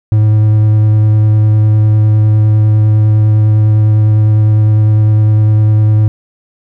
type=tone with vibrato; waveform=triangle; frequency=107.3 Hz; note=A2; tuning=43 cents flat; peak=-3 dBFS; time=0.12-6.08 s; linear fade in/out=0 ms; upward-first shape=square; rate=9.9 Hz; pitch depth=9 cents each way; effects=none